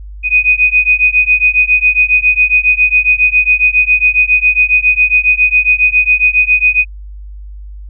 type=beating tone pair; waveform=sine; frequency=2489 / 2496.3 Hz; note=D#7 / D#7; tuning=0 / +5 cents; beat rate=7.3 Hz; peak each=-10 dBFS; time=0.23-6.85 s; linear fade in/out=50 ms; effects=added 50 Hz sine -26 dBFS peak until 7.89 s